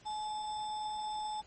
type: tone with sample-and-hold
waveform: sine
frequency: 852 Hz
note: G#5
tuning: 44 cents sharp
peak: -35 dBFS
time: 0.05-1.42 s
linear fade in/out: 20 ms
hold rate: 4410 Hz
effects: pink hiss -60 dBFS RMS until 1.46 s + MP3 32 kbps